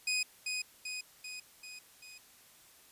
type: tone with echo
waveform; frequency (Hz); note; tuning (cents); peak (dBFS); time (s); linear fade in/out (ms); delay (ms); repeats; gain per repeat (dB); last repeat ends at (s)
20% pulse; 2498; D#7; +6; -25; 0.07-0.23; 5; 390; 5; -4; 2.18
effects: white hiss -60 dBFS RMS until 2.91 s + resampled to 32000 Hz